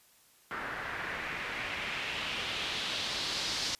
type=noise with low-pass filter sweep; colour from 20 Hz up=white; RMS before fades=-36 dBFS; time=0.51-3.75 s; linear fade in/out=0 ms; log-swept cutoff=1500 to 5000 Hz; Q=2.2; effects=white hiss -63 dBFS RMS until 3.79 s + resampled to 32000 Hz